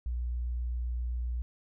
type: tone with vibrato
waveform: sine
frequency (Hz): 60.3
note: B1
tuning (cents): -41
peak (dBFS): -30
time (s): 0.06-1.42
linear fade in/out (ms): 0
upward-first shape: triangle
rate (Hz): 7.6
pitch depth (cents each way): 9
effects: none